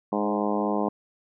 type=harmonic tone with a mistuned harmonic; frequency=103.83 Hz; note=G#2; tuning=in tune; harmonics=2 / 3 / 4 / 5 / 6 / 7 / 8 / 9 / 10; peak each=-28 / -30 / -31 / -32 / -33 / -33 / -34 / -35 / -35 dBFS; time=0.12-0.89 s; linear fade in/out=5 ms; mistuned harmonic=3; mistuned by=-16 cents; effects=none